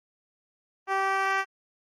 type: tone with band-pass filter sweep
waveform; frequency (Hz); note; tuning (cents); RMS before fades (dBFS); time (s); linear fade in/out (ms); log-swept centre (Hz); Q
10% pulse; 387.5; G4; -20; -26; 0.87-1.45; 50; 830 to 1500; 0.86
effects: Opus 24 kbps